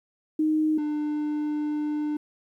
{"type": "tone pair in turn", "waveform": ["sine", "triangle"], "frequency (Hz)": [310, 299.4], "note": ["D#4", "D4"], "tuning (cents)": [-6, 33], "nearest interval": "minor second", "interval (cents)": 61, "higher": "first", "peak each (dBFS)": [-20, -23], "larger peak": "first", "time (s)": [[0.39, 0.78], [0.78, 2.17]], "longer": "second", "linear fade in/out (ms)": 5, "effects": ["10-bit"]}